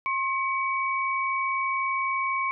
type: tone pair together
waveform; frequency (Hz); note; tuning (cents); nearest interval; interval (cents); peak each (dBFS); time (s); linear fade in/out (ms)
sine; 1069.4 / 2266; C6 / C#7; +37 / +37; octave + minor second; 1300; -26 / -28; 0.06-2.51; 0
effects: none